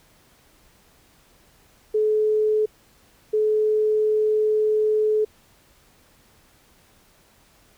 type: tone pair in turn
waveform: sine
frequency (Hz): 429.2 / 429.2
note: A4 / A4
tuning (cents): -43 / -43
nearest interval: unison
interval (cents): 0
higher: neither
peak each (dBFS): -17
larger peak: neither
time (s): 1.94-2.66 / 3.33-5.25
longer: second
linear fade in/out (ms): 10
effects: pink hiss -57 dBFS RMS until 7.77 s